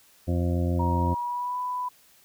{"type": "harmonic tone", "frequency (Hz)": 87.31, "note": "F2", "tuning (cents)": 0, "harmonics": [1, 2, 3, 4, 6, 7, 8], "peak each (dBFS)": [-24, -30, -31, -34, -36, -39, -43], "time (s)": [0.27, 1.15], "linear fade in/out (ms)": 20}
{"type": "tone with pitch glide", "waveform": "sine", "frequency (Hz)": [944, 994.4], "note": ["A#5", "B5"], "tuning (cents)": [22, 12], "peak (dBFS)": -27, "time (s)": [0.79, 1.89], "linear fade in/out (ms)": 10, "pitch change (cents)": 90, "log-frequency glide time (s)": [0.98, 1.58]}
{"effects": ["white hiss -58 dBFS RMS until 2.24 s"]}